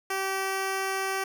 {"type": "tone", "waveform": "10% pulse", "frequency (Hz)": 385.6, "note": "G4", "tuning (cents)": -28, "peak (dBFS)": -19, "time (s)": [0.1, 1.24], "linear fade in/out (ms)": 5, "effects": []}